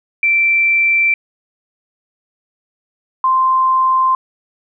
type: tone pair in turn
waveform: sine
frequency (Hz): 2343 / 1043.7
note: D7 / C6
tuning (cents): -5 / -5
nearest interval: octave + major second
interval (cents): 1400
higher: first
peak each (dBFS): -10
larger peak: neither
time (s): 0.23-1.14 / 3.24-4.15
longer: neither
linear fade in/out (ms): 2
effects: none